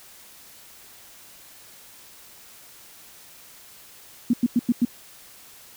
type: tone bursts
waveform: sine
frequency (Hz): 240.1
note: B3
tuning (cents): -49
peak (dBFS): -15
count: 5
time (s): 4.3-4.851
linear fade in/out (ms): 5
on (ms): 35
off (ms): 94
effects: white hiss -48 dBFS RMS until 5.76 s

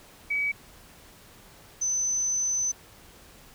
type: tone pair in turn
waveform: sine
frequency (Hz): 2276 / 6088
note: C#7 / F#8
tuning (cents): +45 / +48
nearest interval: octave + perfect fourth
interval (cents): 1703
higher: second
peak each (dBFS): -24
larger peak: neither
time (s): 0.3-0.52 / 1.81-2.72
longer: second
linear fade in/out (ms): 10
effects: pink hiss -52 dBFS RMS until 3.54 s

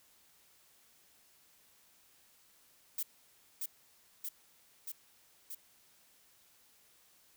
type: noise with echo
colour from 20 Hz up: violet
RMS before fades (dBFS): -36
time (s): 2.98-3.03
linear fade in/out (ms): 5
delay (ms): 630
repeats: 4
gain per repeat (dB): -2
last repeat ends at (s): 5.55
effects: white hiss -66 dBFS RMS until 7.36 s

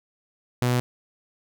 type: tone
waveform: sawtooth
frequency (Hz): 123.47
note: B2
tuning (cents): 0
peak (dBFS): -16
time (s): 0.62-0.8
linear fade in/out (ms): 0
effects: none

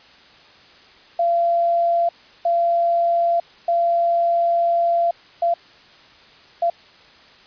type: tone bursts at uneven times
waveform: sine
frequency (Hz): 684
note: F5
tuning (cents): -36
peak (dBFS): -15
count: 5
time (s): 1.19-2.09 / 2.45-3.4 / 3.68-5.11 / 5.42-5.54 / 6.62-6.7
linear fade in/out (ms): 5
effects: white hiss -48 dBFS RMS until 7.46 s + resampled to 11025 Hz

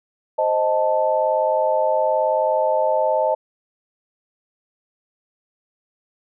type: chord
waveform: sine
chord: A diminished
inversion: first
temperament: equal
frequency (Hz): 523.3 / 622.3 / 880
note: C5 / Eb5 / A5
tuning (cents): 0 / 0 / 0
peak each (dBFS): -22 / -19 / -21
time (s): 0.38-3.35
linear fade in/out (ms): 10
effects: none

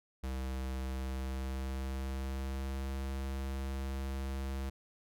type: tone with pitch glide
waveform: square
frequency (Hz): 65.4 to 67.16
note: C2 to C2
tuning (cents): 0 to +46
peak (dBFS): -36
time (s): 0.23-4.7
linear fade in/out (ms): 10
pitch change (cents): +46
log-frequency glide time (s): 0.85-2.9
effects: none

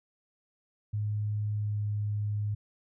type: tone with pitch glide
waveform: sine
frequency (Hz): 105.1 to 104.25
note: G#2 to G#2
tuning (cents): +21 to +7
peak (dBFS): -28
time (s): 0.93-2.55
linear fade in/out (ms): 10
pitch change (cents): -14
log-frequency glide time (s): 1.54-1.79
effects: none

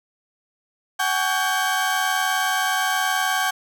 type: tone cluster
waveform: 35% pulse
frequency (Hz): 754 / 834 / 1127 / 1587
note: F#5 / G#5 / C#6 / G6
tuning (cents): +32 / +7 / +28 / +21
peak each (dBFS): -23 / -27 / -25 / -22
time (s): 0.99-3.51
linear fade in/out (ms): 10
effects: none

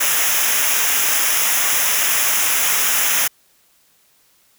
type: noise with comb filter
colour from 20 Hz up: white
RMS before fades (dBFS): -17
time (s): 0-3.28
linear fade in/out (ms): 10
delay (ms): 0.23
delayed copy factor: -0.75
effects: white hiss -57 dBFS RMS until 4.58 s

